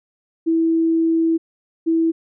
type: tone pair in turn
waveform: sine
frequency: 327.5 / 327.5 Hz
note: E4 / E4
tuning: -11 / -11 cents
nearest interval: unison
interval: 0 cents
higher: neither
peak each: -14 / -14 dBFS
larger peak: neither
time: 0.46-1.38 / 1.86-2.12 s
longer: first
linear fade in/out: 20 ms
effects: none